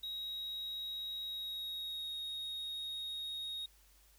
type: tone with pitch glide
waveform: triangle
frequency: 3806 to 3749 Hz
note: A#7 to A#7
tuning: +35 to +9 cents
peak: -38 dBFS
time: 0.03-3.66 s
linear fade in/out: 5 ms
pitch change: -26 cents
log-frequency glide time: 1.22-2.17 s
effects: added 50 Hz sine -65 dBFS peak until 4.18 s + white hiss -67 dBFS RMS until 4.18 s